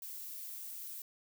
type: noise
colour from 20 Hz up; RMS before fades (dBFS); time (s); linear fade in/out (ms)
violet; -45; 0.02-1.02; 2
effects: none